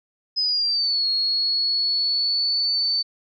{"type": "exponential two-way sweep", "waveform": "sine", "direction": "down then up", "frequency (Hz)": [5080, 4303, 4539], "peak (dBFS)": -19, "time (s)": [0.36, 3.03], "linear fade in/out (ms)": 20, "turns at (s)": 1.08, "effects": []}